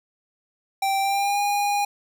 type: tone with pitch glide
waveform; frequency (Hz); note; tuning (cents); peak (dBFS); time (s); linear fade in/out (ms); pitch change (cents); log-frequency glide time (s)
square; 782 to 815.7; G5 to G#5; -4 to -31; -21; 0.82-1.85; 5; +73; 1-1.4
effects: none